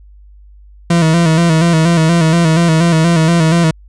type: tone with vibrato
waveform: 40% pulse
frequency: 164.81 Hz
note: E3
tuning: in tune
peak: -7 dBFS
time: 0.9-3.71 s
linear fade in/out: 5 ms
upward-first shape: square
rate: 4.2 Hz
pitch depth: 57 cents each way
effects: added 50 Hz sine -37 dBFS peak until 3.88 s + resampled to 22050 Hz